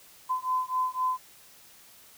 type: beating tone pair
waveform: sine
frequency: 1018 / 1021.9 Hz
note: C6 / C6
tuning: -48 / -41 cents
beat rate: 3.9 Hz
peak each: -29 dBFS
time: 0.29-1.18 s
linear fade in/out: 20 ms
effects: white hiss -54 dBFS RMS until 2.17 s